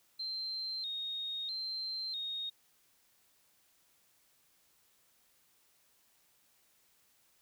sine tone with vibrato, 3922 Hz, B7, 13 cents flat, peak -36 dBFS, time 0.19-2.5 s, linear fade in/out 10 ms, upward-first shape square, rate 0.77 Hz, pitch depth 90 cents each way, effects white hiss -70 dBFS RMS until 7.41 s

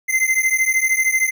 square beating tone pair, 2065 / 2078 Hz, C7 / C7, -23 / -12 cents, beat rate 13 Hz, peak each -19 / -19 dBFS, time 0.08-1.31 s, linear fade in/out 20 ms, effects none

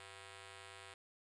5% pulse ring-modulated tone, 293.7 Hz, D4, in tune, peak -38 dBFS, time 0-0.94 s, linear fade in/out 2 ms, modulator 202 Hz, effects resampled to 24000 Hz + 12-bit

